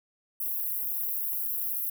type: high-pass noise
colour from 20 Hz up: pink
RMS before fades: -31 dBFS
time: 0.4-1.9 s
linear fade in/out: 5 ms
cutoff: 12000 Hz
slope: 48 dB/octave
effects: none